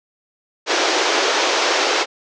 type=band-pass noise; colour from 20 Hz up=pink; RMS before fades=-18 dBFS; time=0.66-2.06 s; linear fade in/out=50 ms; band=330 to 6500 Hz; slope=48 dB/octave; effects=none